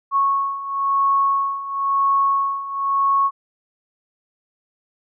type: beating tone pair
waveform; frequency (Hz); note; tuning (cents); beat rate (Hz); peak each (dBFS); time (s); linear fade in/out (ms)
sine; 1102 / 1102.98; C#6 / C#6; -11 / -9; 0.98; -22 / -18; 0.11-3.31; 50
effects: none